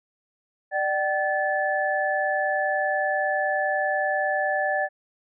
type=tone cluster; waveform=sine; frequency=596 / 766 / 1735 Hz; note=D5 / G5 / A6; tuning=+25 / -40 / -25 cents; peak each=-26 dBFS; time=0.71-4.89 s; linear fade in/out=50 ms; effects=none